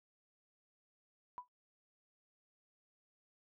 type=tone with exponential decay; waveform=sine; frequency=990 Hz; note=B5; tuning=4 cents sharp; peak=-39 dBFS; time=1.38-1.48 s; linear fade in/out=0 ms; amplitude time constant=20 ms; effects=noise-tail reverb RT60 0.2 s tail -22 dB re dry